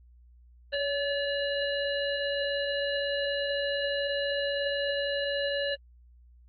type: harmonic tone with a mistuned harmonic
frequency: 574 Hz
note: D5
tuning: 40 cents flat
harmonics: 1 / 3 / 5 / 7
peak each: -29 / -34 / -36 / -37 dBFS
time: 0.72-5.76 s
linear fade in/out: 20 ms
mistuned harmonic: 1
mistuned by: -30 cents
effects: added 60 Hz sine -53 dBFS peak until 6.48 s + AAC 32 kbps